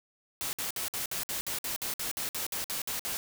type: noise bursts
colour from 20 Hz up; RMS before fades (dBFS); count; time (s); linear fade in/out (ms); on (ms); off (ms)
white; -34; 16; 0.41-3.17; 0; 120; 56
effects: none